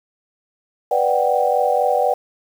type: chord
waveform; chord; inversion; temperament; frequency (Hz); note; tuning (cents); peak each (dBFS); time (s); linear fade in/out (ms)
sine; G major seventh; first; equal; 493.9 / 587.3 / 740 / 784; B4 / D5 / F#5 / G5; 0 / 0 / 0 / 0; -20; 0.91-2.14; 5
effects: 7-bit